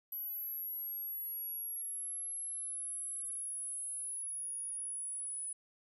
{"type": "linear sweep", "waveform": "sine", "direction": "down", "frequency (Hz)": [11760, 10110], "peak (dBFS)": -38, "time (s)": [0.12, 5.53], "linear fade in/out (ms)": 5, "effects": []}